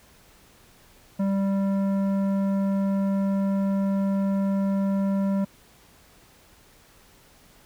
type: tone with tanh clipping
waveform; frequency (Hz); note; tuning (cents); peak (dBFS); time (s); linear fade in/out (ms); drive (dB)
sine; 196; G3; 0; -23; 1.19-5.45; 10; 12
effects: pink hiss -55 dBFS RMS until 7.65 s